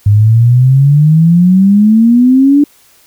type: exponential sweep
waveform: sine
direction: up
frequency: 100.8 to 293.7 Hz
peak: -3 dBFS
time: 0.06-2.64 s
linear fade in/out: 5 ms
effects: white hiss -46 dBFS RMS until 3.06 s